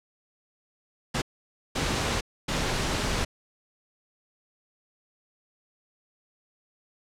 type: noise bursts at uneven times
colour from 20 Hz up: pink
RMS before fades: -27 dBFS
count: 3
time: 1.14-1.22 / 1.75-2.21 / 2.48-3.25 s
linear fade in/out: 10 ms
effects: low-pass 7000 Hz 12 dB/octave